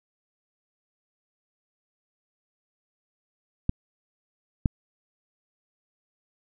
clicks, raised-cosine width 5 ms, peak -10 / -8 dBFS, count 2, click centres 3.694 / 4.658 s, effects none

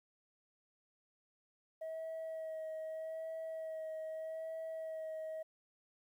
sine tone with vibrato, 640 Hz, D#5, 49 cents sharp, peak -38 dBFS, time 1.81-5.43 s, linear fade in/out 10 ms, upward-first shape sine, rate 0.81 Hz, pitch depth 17 cents each way, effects tanh soft clip ceiling -39 dBFS + 12-bit

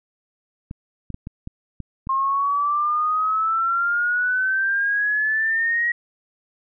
clicks, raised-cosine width 5 ms, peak -19 dBFS, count 7, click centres 0.711 / 1.103 / 1.144 / 1.271 / 1.474 / 1.803 / 2.071 s
sine exponential sweep, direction up, 1064 to 1909 Hz, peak -18 dBFS, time 2.09-5.92 s, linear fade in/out 5 ms
effects none

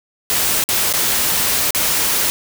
white noise with dropouts, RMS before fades -17 dBFS, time 0.3-2.3 s, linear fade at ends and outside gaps 0 ms, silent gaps 0.639-0.689 / 0.927-0.937 / 1.707-1.748 s, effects none

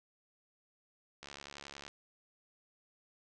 click train, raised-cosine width 0.2 ms, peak -29 dBFS, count 47, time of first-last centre 1.23-1.88 s, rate 70.8 Hz, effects resampled to 22050 Hz + 10-bit

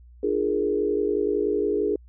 sine chord, Bb dominant seventh, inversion first, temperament equal with one note detuned, 299.3 / 349.2 / 415.3 / 466.2 Hz, D4 / F4 / Ab4 / Bb4, +33 / 0 / 0 / 0 cents, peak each -29 / -29 / -23 / -29 dBFS, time 0.23-1.96 s, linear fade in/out 5 ms, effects added 60 Hz sine -46 dBFS peak until 2.08 s

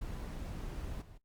brown noise with level steps, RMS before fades -41 / -54 dBFS, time 0.01-1.18 s, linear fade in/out 10 ms, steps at 1.01 s, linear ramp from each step 10 ms, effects noise-tail reverb RT60 0.1 s tail -20 dB re dry + Opus 48 kbps

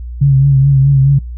sine tone with vibrato, 137.2 Hz, C#3, 17 cents flat, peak -5 dBFS, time 0.21-1.19 s, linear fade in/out 10 ms, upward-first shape triangle, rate 4.7 Hz, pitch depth 56 cents each way, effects noise-tail reverb RT60 0.2 s tail -26 dB re dry + added 60 Hz sine -22 dBFS peak until 1.37 s

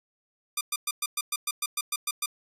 5% pulse tone bursts, 1200 Hz, D6, 37 cents sharp, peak -14 dBFS, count 12, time 0.57-2.26 s, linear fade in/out 5 ms, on 40 ms, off 110 ms, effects resampled to 32000 Hz

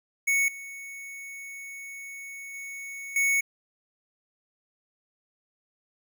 square tone with level steps, 2217 Hz, C#7, in tune, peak -22 / -39 / -37 / -22 dBFS, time 0.27-3.41 s, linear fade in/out 10 ms, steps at 0.48 / 2.54 / 3.16 s, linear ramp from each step 2 ms, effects 10-bit

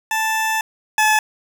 20% pulse tone pair in turn, 880 / 861.4 Hz, A5 / A5, 0 / -37 cents, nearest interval unison, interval 37 cents, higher first, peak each -13 / -8 dBFS, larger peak second, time 0.11-0.61 / 0.98-1.19 s, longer first, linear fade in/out 2 ms, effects none

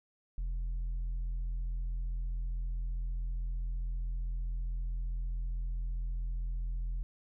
sine tone with tanh clipping, 42.33 Hz, E1, 47 cents sharp, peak -33 dBFS, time 0.38-7.03 s, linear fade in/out 0 ms, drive 3 dB, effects none

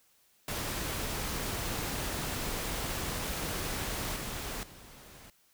pink noise with level steps, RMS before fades -35 / -38 / -52 dBFS, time 0.48-5.3 s, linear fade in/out 2 ms, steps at 4.16 / 4.63 s, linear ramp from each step 2 ms, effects white hiss -67 dBFS RMS until 5.53 s

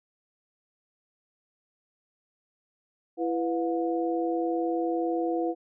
sine tone cluster, 334.1 / 495.7 / 716 Hz, E4 / B4 / F5, +23 / +6 / +43 cents, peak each -27 / -31 / -32 dBFS, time 3.17-5.55 s, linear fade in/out 50 ms, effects none

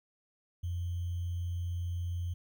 sine tone with sample-and-hold, 87.31 Hz, F2, in tune, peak -32 dBFS, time 0.63-2.34 s, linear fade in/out 10 ms, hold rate 3150 Hz, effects none

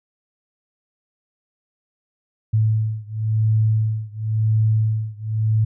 sine beating tone pair, 109 / 109.95 Hz, A2 / A2, -16 / -1 cents, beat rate 0.95 Hz, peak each -19 / -20 dBFS, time 2.53-5.65 s, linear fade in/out 10 ms, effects none

